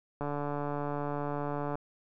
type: click train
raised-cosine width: 1 ms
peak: -21 dBFS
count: 225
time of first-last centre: 0.21-1.755 s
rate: 145 Hz
effects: none